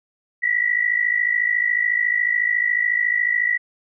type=tone pair together; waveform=sine; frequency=1921.5 / 1975.5 Hz; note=B6 / B6; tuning=-48 / 0 cents; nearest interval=unison; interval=48 cents; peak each=-20 dBFS; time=0.42-3.58 s; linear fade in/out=20 ms; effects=none

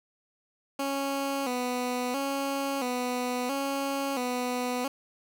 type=tone with vibrato; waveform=15% pulse; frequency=261.7 Hz; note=C4; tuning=in tune; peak=-22 dBFS; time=0.79-4.88 s; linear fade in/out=5 ms; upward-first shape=square; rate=0.74 Hz; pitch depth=92 cents each way; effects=none

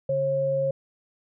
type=tone pair together; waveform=sine; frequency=142.51 / 541 Hz; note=C#3 / C#5; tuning=+48 / -42 cents; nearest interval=octave + major seventh; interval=2310 cents; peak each=-31 / -22 dBFS; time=0.09-0.71 s; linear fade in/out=5 ms; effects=none

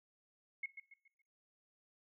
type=tone with echo; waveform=sine; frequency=2173 Hz; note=C#7; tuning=35 cents flat; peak=-37 dBFS; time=0.63-0.66 s; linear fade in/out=5 ms; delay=140 ms; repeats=4; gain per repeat=-9 dB; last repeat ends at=1.22 s; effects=noise-tail reverb RT60 0.4 s tail -18 dB re dry

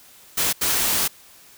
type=noise bursts at uneven times; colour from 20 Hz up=white; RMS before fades=-21 dBFS; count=2; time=0.37-0.53 / 0.61-1.08 s; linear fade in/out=10 ms; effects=white hiss -49 dBFS RMS until 1.57 s

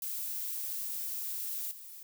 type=noise with level steps; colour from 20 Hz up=violet; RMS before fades=-37 / -48 dBFS; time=0.02-2.03 s; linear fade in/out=2 ms; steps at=1.71 s; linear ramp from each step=5 ms; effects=none

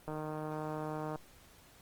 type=click train; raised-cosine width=1 ms; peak=-26 dBFS; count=167; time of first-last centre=0.08-1.158 s; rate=154 Hz; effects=pink hiss -60 dBFS RMS until 1.81 s + Opus 32 kbps

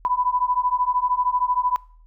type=beating tone pair; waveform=sine; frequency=987.8 / 1000.8 Hz; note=B5 / B5; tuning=0 / +23 cents; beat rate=13 Hz; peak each=-22 dBFS; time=0.05-1.76 s; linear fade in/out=0 ms; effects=noise-tail reverb RT60 0.5 s tail -23 dB re dry + added 40 Hz sine -47 dBFS peak until 2.06 s

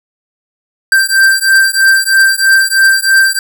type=beating tone pair; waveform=square; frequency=1568 / 1571.1 Hz; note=G6 / G6; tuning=0 / +3 cents; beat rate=3.1 Hz; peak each=-10 dBFS; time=0.92-3.39 s; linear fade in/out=2 ms; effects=none

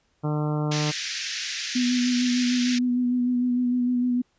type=harmonic tone; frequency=150.5 Hz; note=D3; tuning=43 cents sharp; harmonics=1 / 2 / 3 / 4 / 5 / 6 / 7 / 8 / 9; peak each=-24 / -30 / -34 / -36 / -38 / -40 / -41 / -42 / -43 dBFS; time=0.23-0.92 s; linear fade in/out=20 ms
type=band-pass noise; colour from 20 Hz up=white; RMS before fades=-31 dBFS; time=0.71-2.79 s; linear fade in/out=10 ms; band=1600 to 6400 Hz; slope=48 dB/octave
type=tone with vibrato; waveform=sine; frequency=246.9 Hz; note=B3; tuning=in tune; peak=-20 dBFS; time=1.75-4.22 s; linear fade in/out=10 ms; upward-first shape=sine; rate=6.6 Hz; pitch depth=22 cents each way
effects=pink hiss -68 dBFS RMS until 4.38 s + resampled to 16000 Hz

